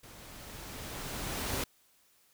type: noise with level ramp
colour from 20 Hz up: pink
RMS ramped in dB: -52 to -33 dBFS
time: 0.03-1.64 s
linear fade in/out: 5 ms
effects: white hiss -67 dBFS RMS until 2.33 s